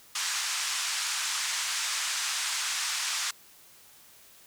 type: band-pass noise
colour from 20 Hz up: white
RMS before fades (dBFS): -31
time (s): 0.15-3.31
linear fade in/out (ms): 5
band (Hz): 1000 to 8000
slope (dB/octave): 24
effects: white hiss -55 dBFS RMS until 4.46 s